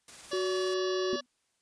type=noise with tremolo; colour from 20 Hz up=white; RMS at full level=-47 dBFS; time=0.08-0.74 s; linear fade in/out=2 ms; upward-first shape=sine; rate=19 Hz; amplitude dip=30%
type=harmonic tone; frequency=572 Hz; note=D5; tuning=46 cents flat; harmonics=1 / 2 / 3 / 5 / 6 / 7 / 8 / 9 / 10; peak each=-37 / -40 / -42 / -44 / -45 / -45 / -46 / -47 / -47 dBFS; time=0.31-1.21 s; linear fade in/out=10 ms
type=tone; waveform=triangle; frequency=370 Hz; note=F#4; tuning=in tune; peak=-27 dBFS; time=0.33-1.16 s; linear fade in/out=2 ms
type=tone with exponential decay; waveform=sine; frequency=247.6 Hz; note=B3; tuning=5 cents sharp; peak=-30 dBFS; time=1.13-1.26 s; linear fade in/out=0 ms; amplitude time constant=28 ms
effects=white hiss -75 dBFS RMS until 1.61 s + resampled to 22050 Hz